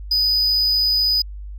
triangle tone, 4978 Hz, D#8, in tune, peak -14 dBFS, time 0.11-1.22 s, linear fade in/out 5 ms, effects added 50 Hz sine -30 dBFS peak until 1.58 s

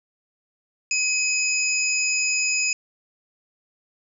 sine tone cluster, 2533 / 5030 / 6820 / 7130 Hz, D#7 / D#8 / G#8 / A8, +30 / +18 / +45 / +22 cents, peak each -22 / -28 / -27 / -30 dBFS, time 0.91-2.73 s, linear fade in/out 2 ms, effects none

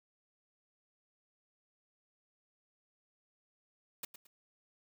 white noise with echo, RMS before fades -40 dBFS, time 4.03-4.05 s, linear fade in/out 5 ms, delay 110 ms, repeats 2, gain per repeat -11 dB, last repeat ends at 4.27 s, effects none

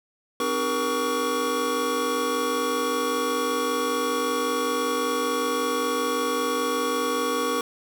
square tone cluster, 258.9 / 304.1 / 415.9 / 475.9 / 1125 Hz, C4 / D#4 / G#4 / A#4 / C#6, -18 / -40 / +2 / +36 / +25 cents, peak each -33 / -34 / -33 / -28 / -28 dBFS, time 0.4-7.61 s, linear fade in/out 2 ms, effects none

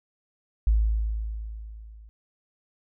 sine tone with level ramp, 54.2 Hz, A1, 25 cents flat, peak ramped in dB -16 to -45 dBFS, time 0.67-2.09 s, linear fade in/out 0 ms, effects none

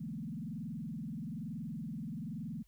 sine tone with frequency modulation, 192 Hz, G3, 36 cents flat, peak -38 dBFS, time 0-2.63 s, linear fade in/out 10 ms, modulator 21.1 Hz, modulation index 2.4, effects added 50 Hz sine -64 dBFS peak until 2.67 s + white hiss -75 dBFS RMS until 2.67 s

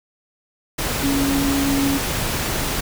sine tone in noise, 277.2 Hz, C#4, in tune, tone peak -18 dBFS, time 1.03-1.98 s, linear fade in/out 10 ms, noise pink, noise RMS -23 dBFS, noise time 0.78-2.81 s, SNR +2 dB, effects none

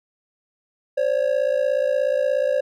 triangle ring-modulated tone, 551 Hz, C#5, 11 cents flat, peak -13 dBFS, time 0.97-2.61 s, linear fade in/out 10 ms, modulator 28.4 Hz, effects none

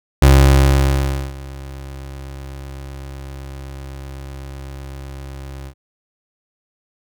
30% pulse tone with ADSR envelope, 67.9 Hz, C#2, 35 cents flat, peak -3 dBFS, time 0.22-5.74 s, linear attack 5 ms, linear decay 1100 ms, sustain -24 dB, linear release 71 ms, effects none

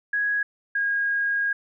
sine tone pair in turn, 1661.2 / 1633.6 Hz, G#6 / G#6, 0 / -29 cents, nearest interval unison, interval 29 cents, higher first, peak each -21 dBFS, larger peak neither, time 0.13-0.43 / 0.75-1.53 s, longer second, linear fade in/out 5 ms, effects none

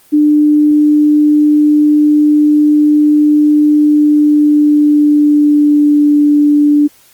sine tone with pitch glide, 298.7 to 293.6 Hz, D4 to D4, +29 to 0 cents, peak -5 dBFS, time 0.12-6.88 s, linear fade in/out 20 ms, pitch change -29 cents, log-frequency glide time 3.73-6.19 s, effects white hiss -46 dBFS RMS until 7.13 s + Opus 24 kbps

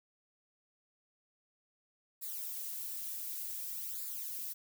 violet noise with flanger, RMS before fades -41 dBFS, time 2.21-4.54 s, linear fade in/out 20 ms, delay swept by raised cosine 0.33 to 4.03 ms, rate 0.55 Hz, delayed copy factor -0.7, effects none

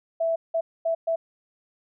sine tone bursts at uneven times, 659.3 Hz, E5, in tune, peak -21 dBFS, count 4, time 0.2-0.36 / 0.54-0.61 / 0.85-0.95 / 1.07-1.16 s, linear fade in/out 10 ms, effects none

